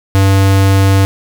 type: tone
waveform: square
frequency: 97.3 Hz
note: G2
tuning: 12 cents flat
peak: -7 dBFS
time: 0.15-1.05 s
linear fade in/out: 0 ms
effects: none